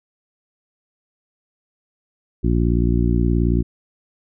harmonic tone, 58.7 Hz, A#1, 13 cents sharp, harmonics 1 / 2 / 3 / 4 / 5 / 6, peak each -18 / -21 / -23 / -24 / -25 / -26 dBFS, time 2.43-3.63 s, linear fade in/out 20 ms, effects none

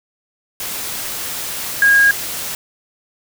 sine tone in noise, 1633 Hz, G#6, 30 cents flat, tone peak -8 dBFS, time 1.82-2.11 s, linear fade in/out 2 ms, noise white, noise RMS -25 dBFS, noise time 0.6-2.55 s, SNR +14 dB, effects none

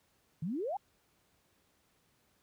sine exponential sweep, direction up, 146.83 to 852 Hz, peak -33 dBFS, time 0.42-0.77 s, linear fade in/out 5 ms, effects pink hiss -72 dBFS RMS until 2.42 s + high-pass 60 Hz 12 dB/octave

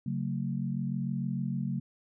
sine chord, F# minor, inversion second, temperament equal with one note detuned, 138.59 / 185 / 225.7 Hz, C#3 / F#3 / A3, 0 / 0 / +44 cents, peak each -33 / -34 / -35 dBFS, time 0.06-1.8 s, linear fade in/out 5 ms, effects none

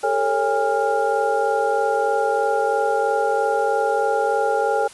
sine tone cluster, 408.3 / 451.4 / 554 / 813 / 1396 Hz, G#4 / A4 / C#5 / G#5 / F6, -29 / +44 / -1 / -37 / -1 cents, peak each -27 / -22 / -24 / -21 / -28 dBFS, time 0.03-4.88 s, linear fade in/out 10 ms, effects white hiss -43 dBFS RMS until 4.93 s + resampled to 24000 Hz

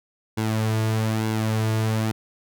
sawtooth tone with flanger, 110 Hz, A2, in tune, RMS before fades -23 dBFS, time 0.37-2.12 s, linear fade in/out 10 ms, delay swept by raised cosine 1.6 to 3.9 ms, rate 1.1 Hz, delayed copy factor -0.55, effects none

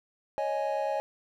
triangle chord, C# suspended second, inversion none, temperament just, 554.4 / 623.7 / 831.5 Hz, C#5 / D#5 / G#5, 0 / +4 / +2 cents, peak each -30 dBFS, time 0.38-1 s, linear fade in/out 0 ms, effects none

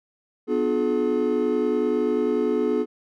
triangle chord, B diminished seventh, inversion none, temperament just, 246.9 / 296.3 / 355.6 / 426.7 Hz, B3 / D4 / F4 / Ab4, 0 / +15 / +31 / +47 cents, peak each -24 / -26 / -25 / -21 dBFS, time 0.47-2.86 s, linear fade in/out 50 ms, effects none

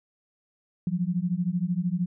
sine beating tone pair, 171 / 184 Hz, F3 / F#3, -36 / -9 cents, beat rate 13 Hz, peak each -27 dBFS, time 0.87-2.06 s, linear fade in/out 2 ms, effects none

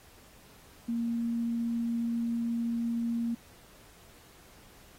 sine tone, 233.1 Hz, A#3, in tune, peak -28 dBFS, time 0.88-3.35 s, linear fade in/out 10 ms, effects pink hiss -57 dBFS RMS until 4.98 s + AAC 48 kbps

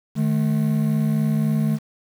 triangle tone pair together, 152.57 / 216.2 Hz, D#3 / A3, -34 / -30 cents, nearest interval tritone, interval 604 cents, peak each -18 dBFS, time 0.15-1.79 s, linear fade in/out 50 ms, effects tanh soft clip ceiling -8 dBFS + 7-bit

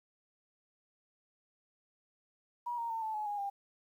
sine tone with pitch steps, 960 / 931.1 / 903 / 875.8 / 849.4 / 823.7 / 798.9 Hz, B5 / A#5 / A5 / A5 / G#5 / G#5 / G5, -49 / -2 / +45 / -8 / +39 / -14 / +33 cents, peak -34 dBFS, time 2.66-3.5 s, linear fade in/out 10 ms, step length 120 ms, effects 11-bit

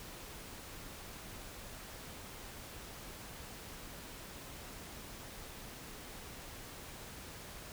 silence, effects pink hiss -49 dBFS RMS until 7.72 s

